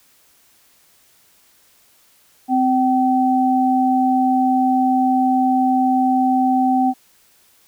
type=tone pair together; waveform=sine; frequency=258.5 / 766.8 Hz; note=C4 / G5; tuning=-21 / -38 cents; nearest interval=octave + perfect fifth; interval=1883 cents; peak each=-16 dBFS; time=2.48-6.94 s; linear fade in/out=50 ms; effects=white hiss -55 dBFS RMS until 7.67 s